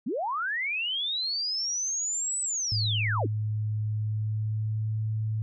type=linear two-way sweep; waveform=sine; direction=up then down; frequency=185 to 8060 to 185 Hz; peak=-27 dBFS; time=0.06-3.27 s; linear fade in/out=10 ms; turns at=2.41 s
type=tone with pitch glide; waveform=sine; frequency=107.1 to 109.04 Hz; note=A2 to A2; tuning=-46 to -15 cents; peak=-26 dBFS; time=2.72-5.42 s; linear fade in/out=0 ms; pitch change=+31 cents; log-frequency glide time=3.95-5.01 s
effects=none